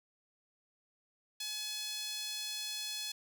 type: tone with high-pass filter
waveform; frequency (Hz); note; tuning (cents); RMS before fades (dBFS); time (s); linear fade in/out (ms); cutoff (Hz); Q
sawtooth; 850; G#5; +40; -40; 1.4-3.12; 5; 3800; 2
effects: 11-bit